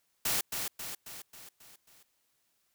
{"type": "noise with echo", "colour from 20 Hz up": "white", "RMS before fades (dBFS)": -30, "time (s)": [0.25, 0.41], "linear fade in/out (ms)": 5, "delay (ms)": 270, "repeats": 6, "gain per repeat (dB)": -5, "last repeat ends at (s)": 2.03, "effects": ["white hiss -75 dBFS RMS until 2.74 s"]}